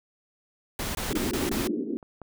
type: noise bursts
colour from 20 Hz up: pink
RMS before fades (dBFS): -31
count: 5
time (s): 0.79-1.674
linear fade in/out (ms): 2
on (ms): 160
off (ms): 21
type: band-pass noise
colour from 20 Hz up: pink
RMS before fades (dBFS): -30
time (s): 1.1-1.97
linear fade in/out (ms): 0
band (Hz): 220 to 400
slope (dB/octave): 48
type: clicks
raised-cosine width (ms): 1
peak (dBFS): -30 / -33 / -27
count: 3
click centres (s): 1.439 / 2.028 / 2.217
effects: none